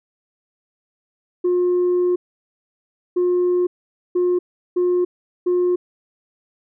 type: tone bursts at uneven times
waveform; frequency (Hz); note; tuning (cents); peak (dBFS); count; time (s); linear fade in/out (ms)
sine; 357.4; F4; +40; -13; 5; 1.44-2.16 / 3.16-3.67 / 4.15-4.39 / 4.76-5.05 / 5.46-5.76; 10
effects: tanh soft clip ceiling -13 dBFS